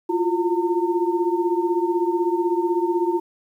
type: tone cluster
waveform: sine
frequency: 343.7 / 359.7 / 909 Hz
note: F4 / F#4 / A#5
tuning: -28 / -49 / -44 cents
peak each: -21 / -23 / -26 dBFS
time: 0.09-3.2 s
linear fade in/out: 10 ms
effects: 9-bit